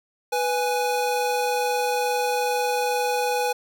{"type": "tone pair together", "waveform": "square", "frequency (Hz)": [493.9, 830.6], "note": ["B4", "G#5"], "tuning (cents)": [0, 0], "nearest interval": "major sixth", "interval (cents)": 900, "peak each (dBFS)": -25, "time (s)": [0.32, 3.53], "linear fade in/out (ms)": 10, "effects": []}